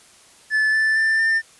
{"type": "tone with pitch steps", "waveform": "triangle", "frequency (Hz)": [1739, 1758.2, 1777.6, 1797.2], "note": ["A6", "A6", "A6", "A6"], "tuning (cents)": [-21, -2, 17, 36], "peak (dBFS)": -14, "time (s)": [0.5, 1.42], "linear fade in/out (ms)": 50, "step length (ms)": 230, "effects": ["white hiss -50 dBFS RMS until 1.59 s", "resampled to 24000 Hz"]}